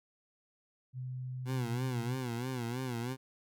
sine tone with pitch glide, 127.6 to 125.7 Hz, C3 to B2, -43 to +31 cents, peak -37 dBFS, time 0.93-2.18 s, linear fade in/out 50 ms, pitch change -26 cents, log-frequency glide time 1.59-1.65 s
20% pulse tone with vibrato, 123.47 Hz, B2, in tune, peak -30 dBFS, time 1.45-3.17 s, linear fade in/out 50 ms, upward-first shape sine, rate 3.1 Hz, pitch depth 110 cents each way
effects none

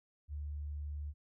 sine tone, 73.5 Hz, D2, 2 cents sharp, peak -38 dBFS, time 0.28-1.14 s, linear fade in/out 50 ms, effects none

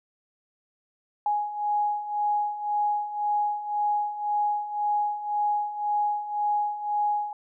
sine beating tone pair, 830.6 / 832.5 Hz, G#5 / G#5, 0 / +4 cents, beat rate 1.9 Hz, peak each -30 / -25 dBFS, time 1.26-7.33 s, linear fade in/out 2 ms, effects none

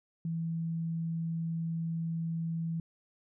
sine tone, 164.81 Hz, E3, in tune, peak -31 dBFS, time 0.25-2.8 s, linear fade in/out 2 ms, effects none

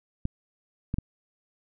clicks, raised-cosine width 5 ms, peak -15 dBFS, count 3, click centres 0.254 / 0.941 / 0.985 s, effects none

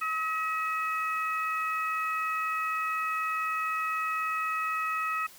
harmonic tone, 639 Hz, D#5, 46 cents sharp, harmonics 2 / 3 / 4, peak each -29 / -37 / -35 dBFS, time 0.01-5.27 s, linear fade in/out 10 ms, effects white hiss -52 dBFS RMS until 5.38 s

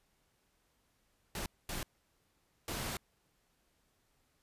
pink noise bursts at uneven times, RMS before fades -39 dBFS, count 3, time 1.35-1.46 / 1.69-1.83 / 2.68-2.97 s, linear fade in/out 2 ms, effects pink hiss -75 dBFS RMS until 4.42 s + resampled to 32000 Hz

